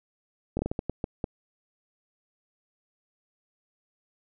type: slowing click train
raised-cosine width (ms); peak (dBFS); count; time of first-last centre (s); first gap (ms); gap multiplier
2; -15; 9; 0.57-1.242; 21; 1.38
effects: none